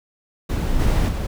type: noise with level steps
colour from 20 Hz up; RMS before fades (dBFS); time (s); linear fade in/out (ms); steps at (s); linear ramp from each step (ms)
brown; -21 / -17 / -23; 0.49-1.27; 10; 0.79 / 1.08; 10
effects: none